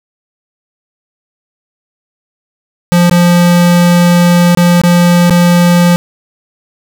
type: tone with dropouts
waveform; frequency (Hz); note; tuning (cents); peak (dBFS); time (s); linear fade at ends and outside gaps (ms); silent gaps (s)
square; 174.7; F3; +1; -5; 2.92-5.96; 0; 3.096-3.112 / 4.549-4.573 / 4.815-4.836 / 5.297-5.307
effects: none